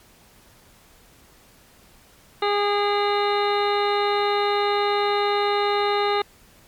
harmonic tone with a mistuned harmonic, 409.2 Hz, G#4, 26 cents flat, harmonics 1 / 2 / 3 / 4 / 5 / 6 / 7 / 9 / 10, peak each -22 / -24 / -26 / -35 / -32 / -38 / -35 / -32 / -35 dBFS, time 2.42-6.22 s, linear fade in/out 5 ms, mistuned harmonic 6, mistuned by -85 cents, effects pink hiss -53 dBFS RMS until 6.67 s + MP3 96 kbps

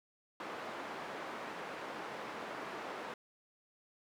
white band-pass noise, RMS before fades -44 dBFS, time 0.4-3.14 s, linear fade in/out 2 ms, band 240 to 1300 Hz, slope 12 dB/octave, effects none

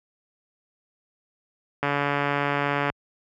click train, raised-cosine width 0.5 ms, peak -9 dBFS, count 154, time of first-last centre 1.83-2.9 s, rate 143 Hz, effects high-pass 60 Hz 12 dB/octave

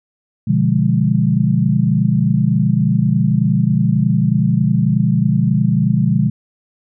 sine chord, B diminished seventh, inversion none, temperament equal with one note detuned, 123.47 / 146.83 / 174.61 / 205.5 Hz, B2 / D3 / F3 / Ab3, 0 / 0 / 0 / -18 cents, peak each -17 dBFS, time 0.47-6.3 s, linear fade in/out 10 ms, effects none

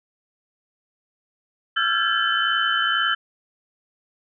sine tone cluster, 1339 / 1401 / 1599 / 1709 / 3045 Hz, E6 / F6 / G6 / G#6 / F#7, +27 / +5 / +34 / +49 / +49 cents, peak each -24 / -27 / -25 / -26 / -24 dBFS, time 1.76-3.15 s, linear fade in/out 10 ms, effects none

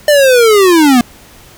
square linear sweep, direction down, 603 to 233.1 Hz, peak -5 dBFS, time 0.08-1.01 s, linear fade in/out 2 ms, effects pink hiss -39 dBFS RMS until 1.57 s

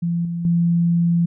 sine tone with level steps, 170.5 Hz, F3, 41 cents flat, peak -18 / -22 / -14 dBFS, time 0.02-1.26 s, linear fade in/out 10 ms, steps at 0.25 / 0.45 s, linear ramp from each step 2 ms, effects none

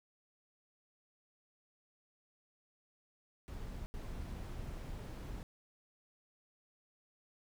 brown noise bursts at uneven times, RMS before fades -44 dBFS, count 2, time 3.48-3.86 / 3.94-5.43 s, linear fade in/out 0 ms, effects none

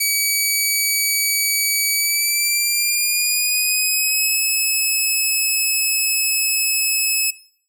10% pulse tone with pitch glide, 2277 to 2586 Hz, C#7 to E7, +46 to -34 cents, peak -8 dBFS, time 0-7.31 s, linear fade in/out 10 ms, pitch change +220 cents, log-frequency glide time 1.93-4.36 s, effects noise-tail reverb RT60 0.6 s tail -20 dB re dry

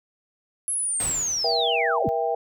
sine linear sweep, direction down, 11000 to 51.91 Hz, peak -23 dBFS, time 0.68-2.09 s, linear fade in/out 0 ms
pink noise with exponential decay, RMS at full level -31 dBFS, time 1-2.02 s, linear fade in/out 2 ms, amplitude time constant 220 ms
sine chord, E diminished, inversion second, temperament just, 474.7 / 659.3 / 791.1 Hz, Bb4 / E5 / G5, +31 / 0 / +16 cents, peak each -26 dBFS, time 1.44-2.35 s, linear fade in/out 5 ms
effects none

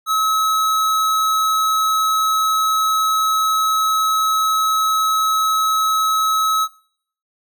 square tone, 1287 Hz, E6, 42 cents flat, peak -16 dBFS, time 0.06-6.68 s, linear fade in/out 50 ms, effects noise-tail reverb RT60 0.6 s tail -19 dB re dry

